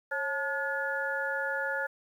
sine tone cluster, 546 / 873 / 1435 / 1709 Hz, C#5 / A5 / F6 / G#6, -26 / -14 / +47 / +49 cents, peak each -35 / -38 / -33 / -34 dBFS, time 0.11-1.87 s, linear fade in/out 10 ms, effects 10-bit

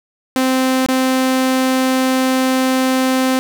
sawtooth tone with dropouts, 260 Hz, C4, 11 cents flat, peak -9 dBFS, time 0.36-3.39 s, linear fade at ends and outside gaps 0 ms, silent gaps 0.862-0.886 s, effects none

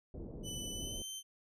pink low-pass noise, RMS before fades -45 dBFS, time 0.14-1.02 s, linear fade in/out 2 ms, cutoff 510 Hz, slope 24 dB/octave
20% pulse tone with pitch glide, 2994 to 3100 Hz, F#7 to G7, +20 to -20 cents, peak -36 dBFS, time 0.43-1.23 s, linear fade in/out 50 ms, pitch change +60 cents, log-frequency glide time 0.75-1.05 s
effects none

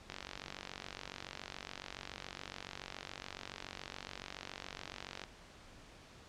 click train, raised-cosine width 0.2 ms, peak -25 dBFS, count 243, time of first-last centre 0.1-5.238 s, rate 47.1 Hz, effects pink hiss -57 dBFS RMS until 6.28 s + low-pass 6000 Hz 12 dB/octave

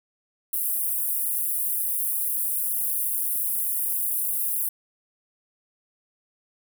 pink high-pass noise, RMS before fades -26 dBFS, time 0.53-4.69 s, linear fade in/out 5 ms, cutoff 10000 Hz, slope 48 dB/octave, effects none

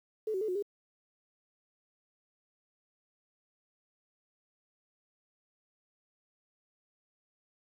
sine tone with pitch steps, 433.7 / 377.1 / 433.2 / 364.7 / 406.3 Hz, A4 / F#4 / A4 / F#4 / G#4, -25 / +33 / -27 / -25 / -38 cents, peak -30 dBFS, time 0.27-0.625 s, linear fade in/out 5 ms, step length 71 ms, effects 10-bit

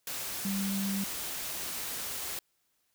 sine tone in noise, 196.5 Hz, G3, 4 cents sharp, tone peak -30 dBFS, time 0.45-1.04 s, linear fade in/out 2 ms, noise white, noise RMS -37 dBFS, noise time 0.07-2.39 s, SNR +4 dB, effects white hiss -75 dBFS RMS until 2.94 s

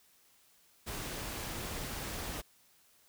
pink noise, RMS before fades -40 dBFS, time 0.86-2.42 s, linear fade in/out 20 ms, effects white hiss -66 dBFS RMS until 3.08 s

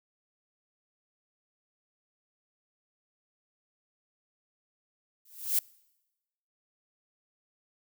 violet noise with exponential growth, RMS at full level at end -22 dBFS, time 5.25-5.59 s, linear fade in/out 5 ms, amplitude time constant 73 ms, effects noise-tail reverb RT60 1.0 s tail -25 dB re dry

